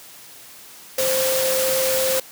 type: tone in noise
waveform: sine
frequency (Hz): 523.3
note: C5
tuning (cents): 0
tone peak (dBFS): -20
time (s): 0.98-2.2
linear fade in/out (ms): 5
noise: white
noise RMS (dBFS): -23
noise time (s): 0.98-2.2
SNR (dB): 0
effects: white hiss -43 dBFS RMS until 2.31 s + high-pass 100 Hz 12 dB/octave